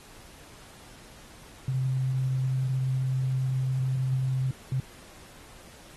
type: tone bursts at uneven times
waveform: sine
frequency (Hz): 130.7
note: C3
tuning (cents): -1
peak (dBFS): -24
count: 2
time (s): 1.68-4.51 / 4.72-4.8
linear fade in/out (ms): 2
effects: pink hiss -51 dBFS RMS until 5.96 s + AAC 32 kbps